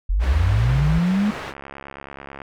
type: linear sweep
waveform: sine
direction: up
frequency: 39.22 to 214.4 Hz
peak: -16 dBFS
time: 0.09-1.31 s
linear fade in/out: 10 ms
type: low-pass noise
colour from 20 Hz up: white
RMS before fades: -33 dBFS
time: 0.19-1.54 s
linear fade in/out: 50 ms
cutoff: 1800 Hz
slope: 12 dB/octave
type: tone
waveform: triangle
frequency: 58.27 Hz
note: A#1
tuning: in tune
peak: -18 dBFS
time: 0.24-0.99 s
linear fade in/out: 5 ms
type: click train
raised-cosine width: 0.5 ms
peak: -20 dBFS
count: 84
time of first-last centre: 1.22-2.418 s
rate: 69.3 Hz
effects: none